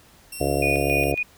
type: tone with pitch glide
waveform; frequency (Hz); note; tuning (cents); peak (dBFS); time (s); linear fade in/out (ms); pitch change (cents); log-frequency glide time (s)
5% pulse; 2724 to 2776; F7 to F7; -44 to -11; -25; 0.32-1.12; 5; +33; 0.8-0.85
type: harmonic tone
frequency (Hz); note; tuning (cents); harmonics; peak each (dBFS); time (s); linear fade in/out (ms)
70.2; C#2; +22; 1 / 2 / 4 / 5 / 6 / 7 / 8 / 9 / 10; -29 / -29 / -29 / -29 / -29 / -29 / -29 / -29 / -29; 0.4-1.15; 10
type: tone with tremolo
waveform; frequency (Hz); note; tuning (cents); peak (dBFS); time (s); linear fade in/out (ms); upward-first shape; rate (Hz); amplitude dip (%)
sine; 2462; D#7; -19; -21; 0.62-1.23; 5; square; 3.6; 65
effects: pink hiss -53 dBFS RMS until 1.37 s